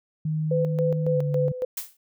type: tone with pitch glide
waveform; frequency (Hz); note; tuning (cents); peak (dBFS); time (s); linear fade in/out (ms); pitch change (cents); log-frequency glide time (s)
sine; 155.56 to 145.98; D#3 to D3; 0 to -10; -23; 0.25-1.52; 5; -110; 1.11-1.18
type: tone with tremolo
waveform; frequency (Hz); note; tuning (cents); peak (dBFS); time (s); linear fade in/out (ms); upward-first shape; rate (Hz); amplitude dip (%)
sine; 505; B4; +39; -21; 0.51-1.65; 5; square; 3.6; 70
type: noise with exponential decay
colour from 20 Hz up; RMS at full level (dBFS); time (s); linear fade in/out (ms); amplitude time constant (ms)
blue; -27; 1.77-1.97; 5; 43
effects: none